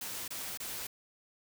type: noise bursts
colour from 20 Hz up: white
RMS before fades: -40 dBFS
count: 3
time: 0.01-0.87 s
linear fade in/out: 5 ms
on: 270 ms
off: 25 ms
effects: none